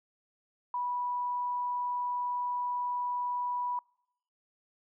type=tone; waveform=sine; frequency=981 Hz; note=B5; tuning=12 cents flat; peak=-30 dBFS; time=0.74-3.79 s; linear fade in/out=2 ms; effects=noise-tail reverb RT60 0.8 s tail -26 dB re dry